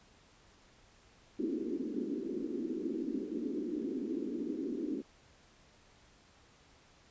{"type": "band-pass noise", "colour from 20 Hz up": "white", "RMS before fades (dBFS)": -37, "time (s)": [1.39, 5.02], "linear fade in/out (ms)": 5, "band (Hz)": [230, 370], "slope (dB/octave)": 48, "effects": ["pink hiss -63 dBFS RMS until 7.1 s", "resampled to 16000 Hz"]}